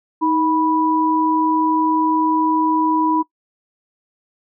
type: tone pair together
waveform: sine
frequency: 314.5 / 983 Hz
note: D#4 / B5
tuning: +19 / -8 cents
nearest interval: octave + minor sixth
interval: 1973 cents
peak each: -17 dBFS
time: 0.21-3.23 s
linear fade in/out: 20 ms
effects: noise-tail reverb RT60 0.1 s tail -21 dB re dry